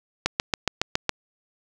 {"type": "click train", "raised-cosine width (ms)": 0.2, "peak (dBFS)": -3, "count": 7, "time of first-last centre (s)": [0.26, 1.093], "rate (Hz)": 7.2, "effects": []}